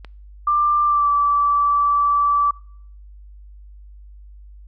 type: click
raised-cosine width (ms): 0.3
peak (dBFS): -22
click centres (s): 0.047
type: tone with pitch glide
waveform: sine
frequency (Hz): 1186 to 1158.2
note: D6 to D6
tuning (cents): +17 to -24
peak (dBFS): -14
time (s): 0.47-2.51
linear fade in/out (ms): 5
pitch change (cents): -41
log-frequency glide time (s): 0.84-1.09
effects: noise-tail reverb RT60 0.6 s tail -24 dB re dry + added 50 Hz sine -39 dBFS peak until 4.67 s